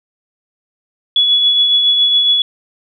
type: tone with tremolo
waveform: sine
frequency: 3393 Hz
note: G#7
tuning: 36 cents sharp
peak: -7 dBFS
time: 1.16-2.42 s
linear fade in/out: 2 ms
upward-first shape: triangle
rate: 7.2 Hz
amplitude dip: 40%
effects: none